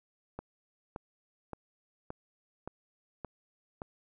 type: click train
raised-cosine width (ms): 1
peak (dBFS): -25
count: 7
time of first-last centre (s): 0.39-3.819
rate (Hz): 1.75
effects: none